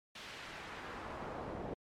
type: noise with band-pass filter sweep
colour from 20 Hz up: brown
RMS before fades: -45 dBFS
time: 0.15-1.74 s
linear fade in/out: 5 ms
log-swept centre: 3600 to 500 Hz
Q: 0.94
effects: MP3 64 kbps